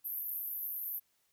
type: band-pass noise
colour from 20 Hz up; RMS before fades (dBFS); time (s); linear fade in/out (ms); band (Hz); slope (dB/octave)
pink; -39; 0.04-1; 20; 12000 to 14000; 96
effects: white hiss -75 dBFS RMS until 1.32 s